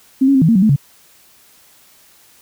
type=tone with pitch steps; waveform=sine; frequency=265.2 / 276.2 / 264.5 / 161.5 / 229 / 187.1 / 217.3 / 140.5 Hz; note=C4 / C#4 / C4 / E3 / A#3 / F#3 / A3 / C#3; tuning=+23 / -6 / +19 / -35 / -31 / +20 / -21 / +24 cents; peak=-8 dBFS; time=0.21-0.762 s; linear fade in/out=10 ms; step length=69 ms; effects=white hiss -49 dBFS RMS until 2.41 s